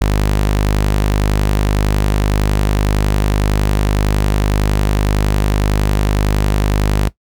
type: tone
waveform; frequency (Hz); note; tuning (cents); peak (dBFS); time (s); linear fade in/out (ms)
sawtooth; 50.9; G#1; -34; -8; 0.01-7.09; 5
effects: noise-tail reverb RT60 0.1 s tail -18 dB re dry